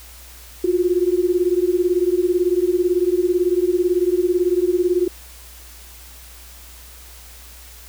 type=beating tone pair; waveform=sine; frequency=348.5 / 366.5 Hz; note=F4 / F#4; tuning=-4 / -16 cents; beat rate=18 Hz; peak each=-18 dBFS; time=0.64-5.08 s; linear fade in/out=5 ms; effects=added 60 Hz sine -42 dBFS peak until 7.88 s + white hiss -43 dBFS RMS until 7.88 s